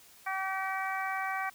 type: harmonic tone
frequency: 383.1 Hz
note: G4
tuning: 40 cents flat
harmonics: 2 / 3 / 4 / 5 / 6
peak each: -35 / -37 / -38 / -39 / -40 dBFS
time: 0.26-1.5 s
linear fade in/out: 10 ms
effects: white hiss -57 dBFS RMS until 1.54 s